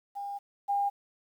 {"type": "tone pair in turn", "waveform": "sine", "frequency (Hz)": [805, 805], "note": ["G5", "G5"], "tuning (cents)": [46, 46], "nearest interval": "unison", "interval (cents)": 0, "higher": "neither", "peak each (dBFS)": [-34, -25], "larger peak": "second", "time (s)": [[0.15, 0.39], [0.68, 0.9]], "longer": "first", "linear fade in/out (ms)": 20, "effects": ["10-bit"]}